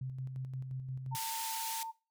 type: tone with tremolo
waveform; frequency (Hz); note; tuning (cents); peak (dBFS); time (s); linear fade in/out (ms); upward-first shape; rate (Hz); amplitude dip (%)
sine; 130.5; C3; -4; -36; 0.01-1.16; 5; square; 5.7; 40
type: tone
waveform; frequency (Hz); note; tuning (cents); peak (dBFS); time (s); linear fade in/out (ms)
sine; 901; A5; +41; -38; 1.11-1.92; 20
type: band-pass noise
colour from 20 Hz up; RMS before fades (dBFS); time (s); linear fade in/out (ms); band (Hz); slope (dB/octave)
white; -40; 1.15-1.83; 0; 1900 to 15000; 12
effects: noise-tail reverb RT60 0.3 s tail -19 dB re dry